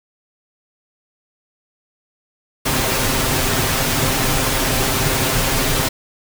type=noise with comb filter; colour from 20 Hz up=pink; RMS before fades=-18 dBFS; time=2.65-5.89 s; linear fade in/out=10 ms; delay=7.6 ms; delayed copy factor=+0.55; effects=none